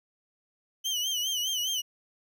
30% pulse tone with vibrato, 3045 Hz, F#7, 49 cents sharp, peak -25 dBFS, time 0.84-1.82 s, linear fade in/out 20 ms, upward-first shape sine, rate 4.9 Hz, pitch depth 86 cents each way, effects none

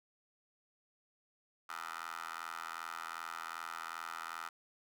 15% pulse tone with high-pass filter, 82.6 Hz, E2, 4 cents sharp, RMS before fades -44 dBFS, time 1.69-4.49 s, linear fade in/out 5 ms, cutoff 1200 Hz, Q 5.2, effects none

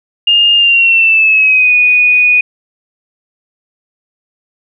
sine tone with pitch glide, 2825 to 2474 Hz, F7 to D#7, +19 to -10 cents, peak -5 dBFS, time 0.27-2.41 s, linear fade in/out 5 ms, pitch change -229 cents, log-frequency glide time 0.55-1.74 s, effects none

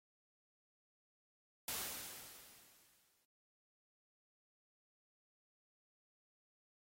white noise with exponential decay, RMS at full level -40 dBFS, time 1.68-3.25 s, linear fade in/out 2 ms, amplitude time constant 340 ms, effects AAC 48 kbps

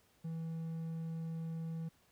triangle tone, 163.3 Hz, E3, 16 cents flat, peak -36 dBFS, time 0.24-1.89 s, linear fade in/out 10 ms, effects pink hiss -70 dBFS RMS until 2.11 s + high-pass 60 Hz 12 dB/octave

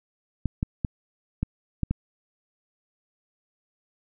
clicks, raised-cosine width 5 ms, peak -12 dBFS, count 6, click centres 0.457 / 0.629 / 0.848 / 1.43 / 1.833 / 1.91 s, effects none

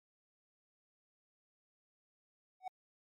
triangle tone with exponential growth, 747 Hz, F#5, 16 cents sharp, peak -33 dBFS, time 2.6-2.68 s, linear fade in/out 5 ms, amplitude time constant 17 ms, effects MP3 64 kbps

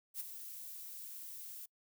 violet noise with ADSR envelope, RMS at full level -39 dBFS, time 0.14-1.66 s, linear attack 61 ms, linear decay 16 ms, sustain -9 dB, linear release 8 ms, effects noise-tail reverb RT60 0.1 s tail -26 dB re dry

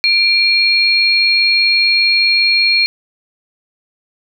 sine tone pair together, 2368 / 4273 Hz, D7 / C8, +14 / +36 cents, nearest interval minor seventh, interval 1022 cents, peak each -12 dBFS, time 0.04-2.86 s, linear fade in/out 0 ms, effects 8-bit

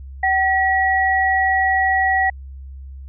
sine tone pair together, 763.5 / 1924 Hz, G5 / B6, -46 / -46 cents, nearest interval octave + major third, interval 1600 cents, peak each -17 dBFS, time 0.23-2.3 s, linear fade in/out 5 ms, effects added 67 Hz sine -32 dBFS peak until 3.08 s

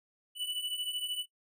square beating tone pair, 2960 / 2973 Hz, F#7 / F#7, 0 / +8 cents, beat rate 13 Hz, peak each -40 / -36 dBFS, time 0.35-1.26 s, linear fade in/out 50 ms, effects noise-tail reverb RT60 0.1 s tail -18 dB re dry

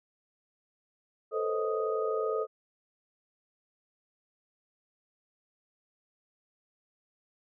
sine tone cluster, 440.8 / 499.6 / 532 / 630 / 1246 Hz, A4 / B4 / C5 / D#5 / D#6, +3 / +20 / +29 / +21 / +2 cents, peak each -30 / -39 / -36 / -37 / -36 dBFS, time 1.31-2.47 s, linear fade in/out 50 ms, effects none

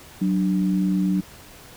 sine tone pair together, 186.84 / 296.2 Hz, F#3 / D4, +17 / +15 cents, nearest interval minor sixth, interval 798 cents, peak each -19 / -25 dBFS, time 0.21-1.21 s, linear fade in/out 10 ms, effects pink hiss -45 dBFS RMS until 1.76 s

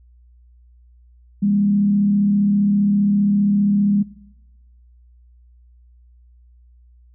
sine tone with frequency modulation, 202.6 Hz, G#3, 43 cents flat, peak -14 dBFS, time 1.42-4.03 s, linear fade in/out 10 ms, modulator 35.1 Hz, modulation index 0.39, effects noise-tail reverb RT60 1.0 s tail -20 dB re dry + added 60 Hz sine -47 dBFS peak until 7.14 s

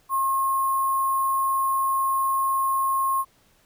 sine tone with sample-and-hold, 1074 Hz, C6, 45 cents sharp, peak -20 dBFS, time 0.09-3.25 s, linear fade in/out 50 ms, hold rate 11025 Hz, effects pink hiss -61 dBFS RMS until 3.65 s

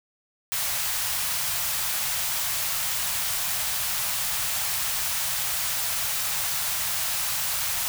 white band-stop noise, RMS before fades -27 dBFS, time 0.52-7.88 s, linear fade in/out 0 ms, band 160 to 640 Hz, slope 24 dB/octave, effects none

